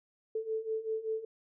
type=beating tone pair; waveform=sine; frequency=438 / 443.2 Hz; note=A4 / A4; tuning=-8 / +13 cents; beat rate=5.2 Hz; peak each=-37 / -34 dBFS; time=0.35-1.25 s; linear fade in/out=5 ms; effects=none